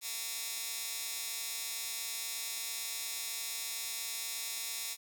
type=tone with high-pass filter; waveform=15% pulse; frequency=228.5 Hz; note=A#3; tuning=34 cents flat; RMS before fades=-39 dBFS; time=0.01-4.97 s; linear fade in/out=50 ms; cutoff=4700 Hz; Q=0.57; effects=none